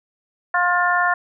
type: harmonic tone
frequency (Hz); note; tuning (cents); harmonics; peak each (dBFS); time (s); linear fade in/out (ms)
354.4; F4; +25; 2 / 3 / 4 / 5; -21 / -21 / -21 / -21; 0.54-1.14; 5
effects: none